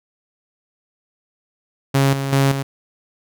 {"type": "tone with tremolo", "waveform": "sawtooth", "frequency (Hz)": 137.1, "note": "C#3", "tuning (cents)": -19, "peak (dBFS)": -9, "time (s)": [1.94, 2.63], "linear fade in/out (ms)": 10, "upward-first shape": "square", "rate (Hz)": 2.6, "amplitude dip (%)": 60, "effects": []}